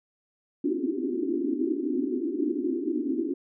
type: band-pass noise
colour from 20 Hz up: pink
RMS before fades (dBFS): -28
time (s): 0.64-3.34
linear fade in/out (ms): 5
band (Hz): 250 to 380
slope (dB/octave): 96
effects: none